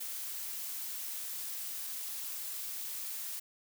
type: noise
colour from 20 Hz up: blue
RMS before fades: -40 dBFS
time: 0-3.4 s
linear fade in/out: 10 ms
effects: none